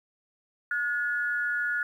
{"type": "tone pair together", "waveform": "sine", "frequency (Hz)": [1442.1, 1715], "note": ["F#6", "A6"], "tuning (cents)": [-45, -45], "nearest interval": "minor third", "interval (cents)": 300, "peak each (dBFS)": [-27, -31], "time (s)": [0.71, 1.83], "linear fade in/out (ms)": 2, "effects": ["10-bit"]}